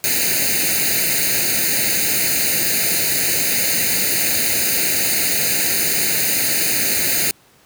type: noise with comb filter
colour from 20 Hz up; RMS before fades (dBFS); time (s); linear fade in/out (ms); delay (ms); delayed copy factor
white; -18; 0.04-7.31; 0; 0.45; +1
effects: pink hiss -52 dBFS RMS until 7.65 s + high-pass 100 Hz 12 dB/octave